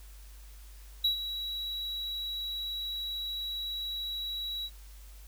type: tone with ADSR envelope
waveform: triangle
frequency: 3891 Hz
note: B7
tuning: 27 cents flat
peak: -21 dBFS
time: 1.04-4.7 s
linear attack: 7 ms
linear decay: 110 ms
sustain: -11 dB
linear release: 51 ms
effects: added 50 Hz sine -47 dBFS peak until 5.27 s + white hiss -58 dBFS RMS until 5.27 s